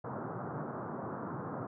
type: band-pass noise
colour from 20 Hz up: pink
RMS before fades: -40 dBFS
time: 0.04-1.67 s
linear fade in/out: 5 ms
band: 110 to 1400 Hz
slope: 48 dB/octave
effects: none